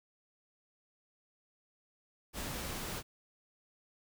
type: noise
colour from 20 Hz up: pink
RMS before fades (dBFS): -40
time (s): 2.33-3.03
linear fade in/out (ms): 50
effects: none